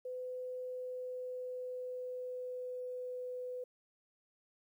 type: tone with pitch glide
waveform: sine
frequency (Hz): 505 to 500.4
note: B4 to B4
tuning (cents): +39 to +23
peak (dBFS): -39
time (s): 0.05-3.64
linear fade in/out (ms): 5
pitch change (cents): -16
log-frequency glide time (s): 0.58-3.27
effects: 12-bit